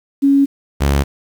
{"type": "tone pair in turn", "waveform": ["sine", "sawtooth"], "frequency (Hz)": [277.8, 70.07], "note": ["C#4", "C#2"], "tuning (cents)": [4, 19], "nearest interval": "2 octaves", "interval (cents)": 2385, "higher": "first", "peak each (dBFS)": -8, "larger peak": "neither", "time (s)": [[0.22, 0.46], [0.8, 1.04]], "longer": "neither", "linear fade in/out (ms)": 20, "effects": ["7-bit"]}